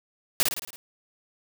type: noise with echo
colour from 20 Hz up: white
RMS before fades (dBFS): -21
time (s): 0.4-0.43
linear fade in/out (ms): 0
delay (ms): 55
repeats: 6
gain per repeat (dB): -4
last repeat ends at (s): 0.76
effects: none